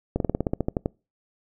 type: slowing click train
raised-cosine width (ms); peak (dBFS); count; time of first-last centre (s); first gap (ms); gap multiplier
2; -10; 12; 0.16-0.859; 42; 1.08
effects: noise-tail reverb RT60 0.3 s tail -26 dB re dry